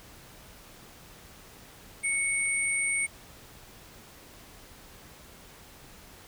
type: tone pair together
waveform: sine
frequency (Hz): 2217 / 8868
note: C#7 / C#9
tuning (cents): 0 / 0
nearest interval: 2 octaves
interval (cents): 2400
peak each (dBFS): -27 / -30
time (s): 2.03-3.07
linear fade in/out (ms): 20
effects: pink hiss -51 dBFS RMS until 6.27 s